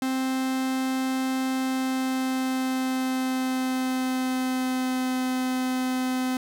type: tone with pitch glide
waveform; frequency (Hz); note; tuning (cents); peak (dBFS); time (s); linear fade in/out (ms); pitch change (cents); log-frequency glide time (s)
45% pulse; 261.6 to 256.1; C4 to C4; 0 to -37; -24; 0.02-6.37; 2; -37; 1.55-5.21
effects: none